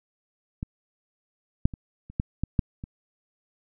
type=clicks; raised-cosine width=5 ms; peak=-18 / -6 / -24 / -30 / -12 / -13 / -8 / -23 dBFS; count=8; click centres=0.629 / 1.655 / 1.738 / 2.1 / 2.199 / 2.436 / 2.592 / 2.839 s; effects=none